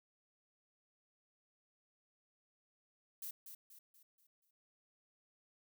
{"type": "noise with echo", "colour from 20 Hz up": "violet", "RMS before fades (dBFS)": -45, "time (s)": [3.22, 3.31], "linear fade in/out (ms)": 5, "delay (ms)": 240, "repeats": 5, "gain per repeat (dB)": -7, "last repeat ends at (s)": 4.51, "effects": []}